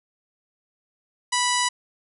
harmonic tone, 984 Hz, B5, 7 cents flat, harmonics 1 / 2 / 3 / 4 / 5 / 6 / 7 / 8 / 9 / 10, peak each -24 / -27 / -29 / -30 / -31 / -32 / -32 / -33 / -34 / -34 dBFS, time 1.32-1.69 s, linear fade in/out 10 ms, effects none

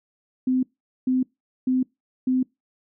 sine tone bursts, 256.7 Hz, C4, 33 cents flat, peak -18 dBFS, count 4, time 0.47-2.43 s, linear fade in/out 5 ms, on 160 ms, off 440 ms, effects noise-tail reverb RT60 0.2 s tail -24 dB re dry

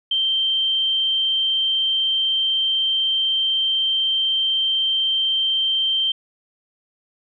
sine tone, 3136 Hz, G7, in tune, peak -17 dBFS, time 0.11-6.12 s, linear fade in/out 5 ms, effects none

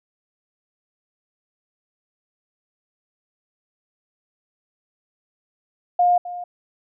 sine tone with echo, 710 Hz, F5, 28 cents sharp, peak -13 dBFS, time 5.99-6.18 s, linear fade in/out 5 ms, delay 260 ms, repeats 1, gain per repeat -15 dB, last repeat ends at 6.44 s, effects none

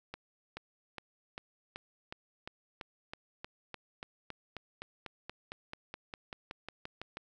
accelerating click train, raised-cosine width 0.3 ms, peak -25 dBFS, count 27, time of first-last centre 0.14-7.171 s, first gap 430 ms, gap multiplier 0.96, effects none

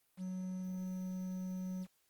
triangle tone with quantisation, 185 Hz, F#3, in tune, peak -36 dBFS, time 0.17-1.87 s, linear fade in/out 50 ms, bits 10, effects white hiss -75 dBFS RMS until 2.09 s + Opus 32 kbps

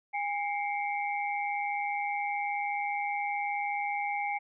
sine tone cluster, 815 / 2128 / 2287 Hz, G#5 / C7 / D7, -33 / +29 / -47 cents, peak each -31 / -36 / -38 dBFS, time 0.13-4.39 s, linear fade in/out 20 ms, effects none

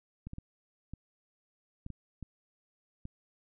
clicks, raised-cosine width 5 ms, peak -29 dBFS, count 8, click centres 0.27 / 0.334 / 0.384 / 0.936 / 1.864 / 1.903 / 2.227 / 3.054 s, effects none

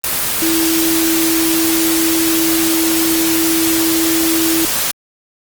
sine tone in noise, 327.3 Hz, E4, 12 cents flat, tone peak -14 dBFS, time 0.42-4.65 s, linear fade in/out 0 ms, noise white, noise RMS -17 dBFS, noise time 0.04-4.91 s, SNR 0 dB, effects Opus 24 kbps

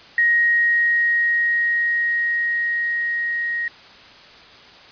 sine tone with level ramp, 1881 Hz, A#6, 15 cents sharp, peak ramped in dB -13 to -21 dBFS, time 0.18-3.68 s, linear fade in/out 2 ms, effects white hiss -44 dBFS RMS until 4.91 s + resampled to 11025 Hz

